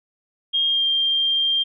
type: tone with pitch glide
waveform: sine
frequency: 3232 to 3188 Hz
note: G#7 to G7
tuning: -48 to +28 cents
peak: -17 dBFS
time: 0.53-1.64 s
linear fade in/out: 20 ms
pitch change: -24 cents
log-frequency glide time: 0.67-0.86 s
effects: none